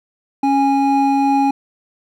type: tone pair together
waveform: triangle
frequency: 275.9 / 825 Hz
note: C#4 / G#5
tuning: -8 / -12 cents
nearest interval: octave + perfect fifth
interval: 1896 cents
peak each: -13 dBFS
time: 0.43-1.51 s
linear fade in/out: 5 ms
effects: none